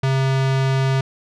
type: tone with notch filter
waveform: square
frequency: 133.8 Hz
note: C3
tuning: 39 cents sharp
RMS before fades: -18 dBFS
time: 0.03-1.01 s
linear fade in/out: 5 ms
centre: 270 Hz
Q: 1.2
effects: low-pass 5000 Hz 12 dB/octave